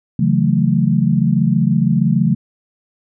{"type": "chord", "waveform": "sine", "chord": "F# minor seventh", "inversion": "second", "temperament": "equal", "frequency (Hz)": [138.59, 164.81, 185, 220], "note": ["C#3", "E3", "F#3", "A3"], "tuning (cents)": [0, 0, 0, 0], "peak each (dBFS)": -17, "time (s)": [0.19, 2.35], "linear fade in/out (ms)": 5, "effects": []}